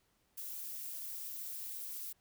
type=noise with amplitude modulation; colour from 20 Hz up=violet; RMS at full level=-40 dBFS; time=0.37-2.13 s; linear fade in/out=10 ms; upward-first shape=sine; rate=291 Hz; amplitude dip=80%; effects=pink hiss -75 dBFS RMS until 2.2 s